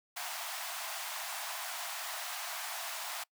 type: high-pass noise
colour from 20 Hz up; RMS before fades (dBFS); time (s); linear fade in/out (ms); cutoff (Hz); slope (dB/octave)
pink; -40; 0.16-3.24; 10; 640; 96
effects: noise-tail reverb RT60 0.1 s tail -24 dB re dry